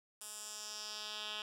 10% pulse tone with band-pass filter sweep, 211.9 Hz, G#3, 35 cents sharp, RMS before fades -45 dBFS, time 0.21-1.42 s, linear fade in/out 2 ms, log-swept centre 9300 to 3100 Hz, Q 2.2, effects none

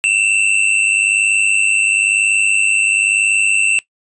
square tone pair together, 2637 / 2738 Hz, E7 / F7, 0 / -35 cents, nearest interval minor second, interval 65 cents, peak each -15 dBFS, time 0.04-3.79 s, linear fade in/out 0 ms, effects noise-tail reverb RT60 0.1 s tail -19 dB re dry + resampled to 22050 Hz

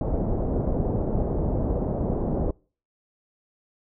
pink low-pass noise, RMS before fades -25 dBFS, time 0.01-2.51 s, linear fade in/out 2 ms, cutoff 670 Hz, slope 24 dB/octave, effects noise-tail reverb RT60 0.4 s tail -26 dB re dry

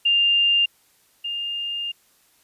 sine tone pair in turn, 2800 / 2812 Hz, F7 / F7, +4 / +11 cents, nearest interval unison, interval 7 cents, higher second, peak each -15 / -25 dBFS, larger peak first, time 0.05-0.66 / 1.24-1.92 s, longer second, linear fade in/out 10 ms, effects white hiss -60 dBFS RMS until 2.43 s + resampled to 32000 Hz

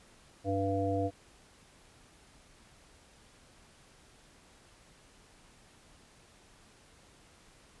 harmonic tone, 98 Hz, G2, in tune, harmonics 1 / 3 / 5 / 7, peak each -34 / -34 / -34 / -34 dBFS, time 0.44-1.11 s, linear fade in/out 50 ms, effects pink hiss -60 dBFS RMS until 7.8 s + resampled to 24000 Hz

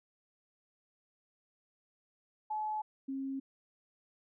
sine tone pair in turn, 857 / 269.9 Hz, A5 / C#4, -46 / -46 cents, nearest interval octave + minor sixth, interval 2000 cents, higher first, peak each -33 / -35 dBFS, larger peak first, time 2.5-2.82 / 3.08-3.4 s, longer neither, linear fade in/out 10 ms, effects none

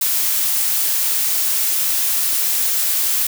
blue noise, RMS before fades -18 dBFS, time 0.01-3.27 s, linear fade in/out 5 ms, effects none

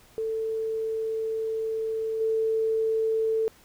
sine tone with level steps, 443.9 Hz, A4, 15 cents sharp, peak -26 / -22 dBFS, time 0.18-3.48 s, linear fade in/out 0 ms, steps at 2.2 s, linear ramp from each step 10 ms, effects pink hiss -56 dBFS RMS until 3.64 s

